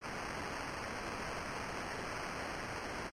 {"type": "noise with sample-and-hold", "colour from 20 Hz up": "white", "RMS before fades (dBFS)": -41, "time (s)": [0.01, 3.11], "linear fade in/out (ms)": 50, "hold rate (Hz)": 3675, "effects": ["low-pass 7000 Hz 12 dB/octave", "MP3 64 kbps"]}